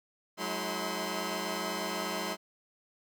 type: tone cluster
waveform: 10% pulse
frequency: 183.9 / 212.1 / 321.2 / 1032 Hz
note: F#3 / G#3 / E4 / C6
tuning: -10 / +37 / -45 / -24 cents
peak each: -30 dBFS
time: 0.37-2.37 s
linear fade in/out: 50 ms
effects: none